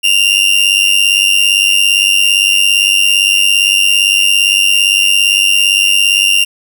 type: tone with amplitude modulation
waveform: 40% pulse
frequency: 2794 Hz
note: F7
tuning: in tune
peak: -3 dBFS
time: 0.03-6.45 s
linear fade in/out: 20 ms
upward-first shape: sine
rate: 97.6 Hz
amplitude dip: 75%
effects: none